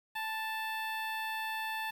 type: tone with notch filter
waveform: 15% pulse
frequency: 880 Hz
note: A5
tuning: in tune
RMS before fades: -37 dBFS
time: 0.15-1.91 s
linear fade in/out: 10 ms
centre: 7000 Hz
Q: 0.58
effects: 9-bit